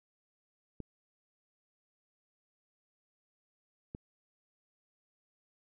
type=clicks; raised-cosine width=3 ms; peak=-28 dBFS; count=2; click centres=0.803 / 3.949 s; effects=none